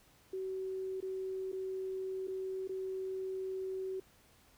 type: tone with dropouts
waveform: sine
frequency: 378.7 Hz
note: F#4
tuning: 40 cents sharp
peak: -36 dBFS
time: 0.33-4 s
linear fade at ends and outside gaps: 5 ms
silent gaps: 1.005-1.025 / 1.519-1.528 / 2.273-2.28 / 2.676-2.692 s
effects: pink hiss -65 dBFS RMS until 4.57 s